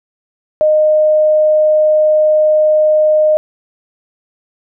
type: tone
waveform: sine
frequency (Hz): 615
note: D#5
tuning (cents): -20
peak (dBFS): -7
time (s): 0.61-3.37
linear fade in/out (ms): 0
effects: none